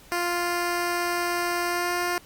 10% pulse tone with pitch glide, 349.2 to 352.6 Hz, F4 to F4, 0 to +17 cents, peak -16 dBFS, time 0.12-2.18 s, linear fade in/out 0 ms, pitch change +17 cents, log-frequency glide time 1.66-1.92 s, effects pink hiss -51 dBFS RMS until 2.25 s + Opus 48 kbps

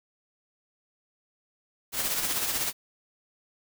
white noise with tremolo, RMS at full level -27 dBFS, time 1.92-2.73 s, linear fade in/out 50 ms, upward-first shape sine, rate 16 Hz, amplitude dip 45%, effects none

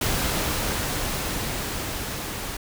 pink noise with level ramp, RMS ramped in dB -24 to -32 dBFS, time 0.01-2.57 s, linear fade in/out 5 ms, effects none

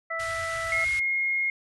harmonic tone, 659.3 Hz, E5, in tune, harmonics 1 / 2 / 3, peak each -34 / -33 / -31 dBFS, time 0.1-0.85 s, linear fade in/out 10 ms
pink band-stop noise, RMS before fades -38 dBFS, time 0.19-1 s, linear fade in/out 10 ms, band 120 to 1200 Hz, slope 48 dB/octave
sine tone, 2148 Hz, C7, 45 cents sharp, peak -23 dBFS, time 0.72-1.5 s, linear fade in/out 2 ms
effects high-pass 60 Hz 12 dB/octave + resampled to 24000 Hz

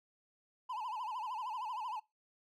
triangle tone with vibrato, 932.3 Hz, A#5, in tune, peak -36 dBFS, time 0.69-2 s, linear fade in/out 10 ms, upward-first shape sine, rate 13 Hz, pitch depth 170 cents each way, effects noise-tail reverb RT60 0.2 s tail -21 dB re dry

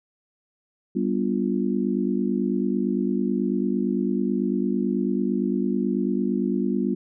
sine chord, G dominant seventh, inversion none, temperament just, 196 / 245 / 294 / 352.8 Hz, G3 / B3 / D4 / F4, 0 / -14 / +2 / +18 cents, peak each -25 / -25 / -30 / -28 dBFS, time 0.95-6.95 s, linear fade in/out 10 ms, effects none

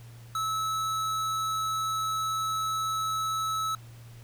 sine tone with hard clipping, 1301 Hz, E6, 23 cents flat, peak -29 dBFS, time 0.35-3.75 s, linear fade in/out 2 ms, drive 17 dB, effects added 117 Hz sine -45 dBFS peak until 4.23 s + pink hiss -56 dBFS RMS until 4.23 s

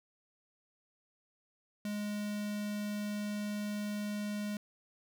square tone with notch filter, 207.7 Hz, G#3, in tune, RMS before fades -37 dBFS, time 1.85-4.57 s, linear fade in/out 2 ms, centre 880 Hz, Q 1.5, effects none

